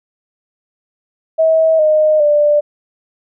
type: tone with pitch steps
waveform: sine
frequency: 643 / 616.5 / 591 Hz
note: E5 / D#5 / D5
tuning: -43 / -16 / +11 cents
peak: -8 dBFS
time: 1.38-2.61 s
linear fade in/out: 20 ms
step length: 410 ms
effects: none